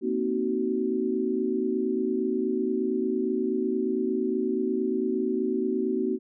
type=chord; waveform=sine; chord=C half-diminished seventh; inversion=third; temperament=equal with one note detuned; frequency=233.1 / 261.6 / 311.1 / 375.8 Hz; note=Bb3 / C4 / Eb4 / Gb4; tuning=0 / 0 / 0 / +27 cents; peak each=-30 / -30 / -32 / -27 dBFS; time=0.01-6.19 s; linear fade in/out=50 ms; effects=none